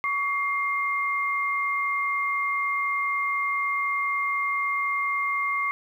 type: tone pair together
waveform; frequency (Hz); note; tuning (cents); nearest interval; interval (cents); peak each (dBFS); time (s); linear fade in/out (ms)
sine; 1129 / 2115; C#6 / C7; +31 / +18; major seventh; 1087; -26; 0.04-5.71; 0
effects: 10-bit